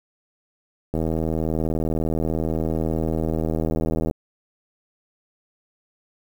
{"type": "click train", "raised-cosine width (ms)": 2, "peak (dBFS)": -11, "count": 255, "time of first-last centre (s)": [0.94, 4.111], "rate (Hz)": 80.1, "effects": ["7-bit"]}